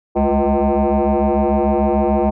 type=tone with frequency modulation; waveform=sine; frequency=206.6 Hz; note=G#3; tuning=9 cents flat; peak=-11 dBFS; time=0.15-2.31 s; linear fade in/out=20 ms; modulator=140 Hz; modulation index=4.5; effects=tanh soft clip ceiling -10 dBFS